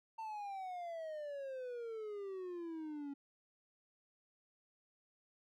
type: exponential sweep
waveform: triangle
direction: down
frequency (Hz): 903 to 277.2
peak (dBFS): -40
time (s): 0.18-3.14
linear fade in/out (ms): 10
effects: none